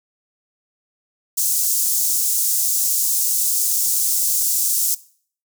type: high-pass noise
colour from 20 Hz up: pink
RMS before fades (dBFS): -19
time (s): 1.37-4.95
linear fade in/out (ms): 10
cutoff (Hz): 6500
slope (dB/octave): 24
effects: noise-tail reverb RT60 0.5 s tail -19 dB re dry